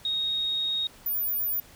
sine tone pair in turn, 3745 / 14846 Hz, A#7 / A#9, +7 / -8 cents, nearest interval 2 octaves, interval 2385 cents, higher second, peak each -25 dBFS, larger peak neither, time 0.05-0.87 / 1.06-1.6 s, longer first, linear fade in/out 2 ms, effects pink hiss -52 dBFS RMS until 1.75 s

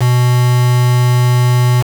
triangle tone with quantisation, 123.47 Hz, B2, in tune, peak -6 dBFS, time 0-1.83 s, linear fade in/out 20 ms, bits 3, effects none

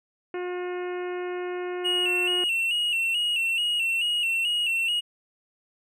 harmonic tone, 358.9 Hz, F4, 47 cents sharp, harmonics 1 / 2 / 3 / 4 / 5 / 6 / 7 / 8, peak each -29 / -39 / -43 / -43 / -44 / -46 / -48 / -52 dBFS, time 0.34-2.44 s, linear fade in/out 2 ms
triangle tone with vibrato, 2794 Hz, F7, in tune, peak -21 dBFS, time 1.84-5.01 s, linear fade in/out 20 ms, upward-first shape square, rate 2.3 Hz, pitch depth 56 cents each way
effects none

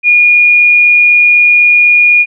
sine tone, 2436 Hz, D#7, 37 cents flat, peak -3 dBFS, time 0.03-2.26 s, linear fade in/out 50 ms, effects none

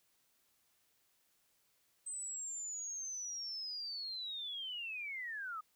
sine linear sweep, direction down, 8220 to 1226 Hz, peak -40 dBFS, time 2.06-5.61 s, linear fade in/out 10 ms, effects white hiss -75 dBFS RMS until 5.75 s

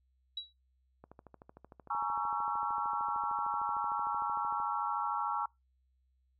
sine tone with exponential decay, 3897 Hz, B7, 24 cents flat, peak -33 dBFS, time 0.37-0.53 s, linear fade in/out 5 ms, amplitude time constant 34 ms
click train, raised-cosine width 1 ms, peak -37 dBFS, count 48, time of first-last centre 1.04-4.601 s, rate 13.2 Hz
sine chord, A# half-diminished seventh, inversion third, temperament just, 839.1 / 932.3 / 1118.8 / 1342.6 Hz, G#5 / A#5 / C#6 / E6, +18 / 0 / +16 / +31 cents, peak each -37 dBFS, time 1.9-5.46 s, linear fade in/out 5 ms
effects noise-tail reverb RT60 0.2 s tail -25 dB re dry + added 64 Hz sine -70 dBFS peak until 6.39 s

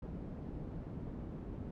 white low-pass noise, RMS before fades -44 dBFS, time 0.02-1.71 s, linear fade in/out 5 ms, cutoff 230 Hz, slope 12 dB/octave, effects none

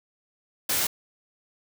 white noise, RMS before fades -25 dBFS, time 0.69-0.87 s, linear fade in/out 5 ms, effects none

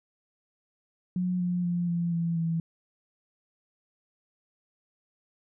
sine tone with pitch steps, 181 / 177.69 / 174.43 / 171.24 / 168.1 / 165.02 Hz, F#3 / F3 / F3 / F3 / E3 / E3, -38 / +30 / -2 / -34 / +34 / +2 cents, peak -25 dBFS, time 1.16-2.6 s, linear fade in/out 2 ms, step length 240 ms, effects none

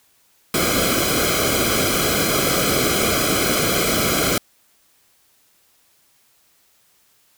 pink noise with comb filter, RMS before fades -19 dBFS, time 0.54-4.38 s, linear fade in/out 2 ms, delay 1.1 ms, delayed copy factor -0.95, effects white hiss -59 dBFS RMS until 7.37 s

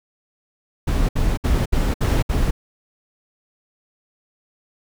brown noise bursts, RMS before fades -18 dBFS, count 6, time 0.87-2.51 s, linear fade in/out 10 ms, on 220 ms, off 64 ms, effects none

